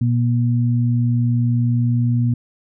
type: tone pair together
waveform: sine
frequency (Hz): 119.95 / 239.9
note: A#2 / A#3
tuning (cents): +50 / +50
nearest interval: octave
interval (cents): 1200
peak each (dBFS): -15 / -21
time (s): 0.01-2.34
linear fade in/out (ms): 5
effects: none